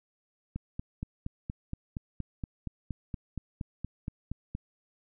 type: click train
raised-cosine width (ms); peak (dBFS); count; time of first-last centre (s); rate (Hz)
5; -22; 18; 0.56-4.551; 4.26
effects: none